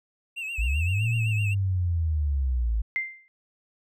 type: tone with vibrato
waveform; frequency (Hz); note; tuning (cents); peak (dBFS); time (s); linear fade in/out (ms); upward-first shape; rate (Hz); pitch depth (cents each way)
triangle; 2666; E7; +19; -29; 0.36-1.55; 20; sine; 7.8; 78
type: linear two-way sweep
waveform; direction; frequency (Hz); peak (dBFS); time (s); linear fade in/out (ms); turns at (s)
sine; up then down; 52.5 to 116.3 to 52.5; -22; 0.58-2.82; 10; 1.09
type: tone with exponential decay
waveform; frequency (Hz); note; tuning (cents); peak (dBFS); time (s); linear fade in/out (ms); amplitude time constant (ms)
sine; 2089; C7; -3; -21; 2.96-3.28; 0; 69
effects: none